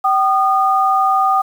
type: tone pair together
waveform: sine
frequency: 770 / 1222.3 Hz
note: G5 / D#6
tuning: -31 / -31 cents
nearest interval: minor sixth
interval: 800 cents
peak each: -14 dBFS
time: 0.04-1.42 s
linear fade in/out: 10 ms
effects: 7-bit